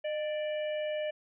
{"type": "harmonic tone with a mistuned harmonic", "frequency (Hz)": 587.3, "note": "D5", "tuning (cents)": 0, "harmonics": [1, 3, 4, 5], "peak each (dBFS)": [-31, -45, -46, -46], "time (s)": [0.04, 1.11], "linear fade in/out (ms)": 10, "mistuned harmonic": 1, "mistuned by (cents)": 63, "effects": []}